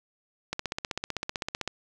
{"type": "click train", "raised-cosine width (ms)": 0.2, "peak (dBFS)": -13, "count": 19, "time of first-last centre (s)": [0.53, 1.676], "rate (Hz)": 15.7, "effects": []}